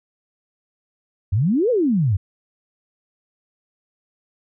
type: exponential two-way sweep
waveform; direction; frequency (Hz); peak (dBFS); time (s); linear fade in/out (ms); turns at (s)
sine; up then down; 87.31 to 523.3 to 87.31; -15; 1.32-2.17; 10; 1.7
effects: none